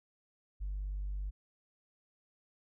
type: tone with tanh clipping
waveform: triangle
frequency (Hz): 49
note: G1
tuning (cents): 0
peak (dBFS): -35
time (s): 0.6-1.31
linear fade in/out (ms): 20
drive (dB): 5
effects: none